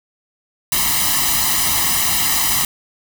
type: noise with comb filter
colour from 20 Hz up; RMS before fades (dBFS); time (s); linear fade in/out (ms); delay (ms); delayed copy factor
white; -17; 0.72-2.65; 2; 1; +0.9
effects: none